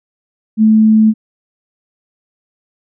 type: tone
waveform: sine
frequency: 218 Hz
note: A3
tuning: 16 cents flat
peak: -5 dBFS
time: 0.57-1.14 s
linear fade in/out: 50 ms
effects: none